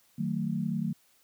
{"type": "chord", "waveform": "sine", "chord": "D# diminished", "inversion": "none", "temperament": "just", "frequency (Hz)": [155.56, 186.68, 224], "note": ["D#3", "F#3", "A3"], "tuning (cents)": [0, 16, 31], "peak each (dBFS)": [-33, -32, -32], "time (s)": [0.18, 0.93], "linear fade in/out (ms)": 10, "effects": ["white hiss -65 dBFS RMS until 1.23 s", "high-pass 60 Hz 12 dB/octave"]}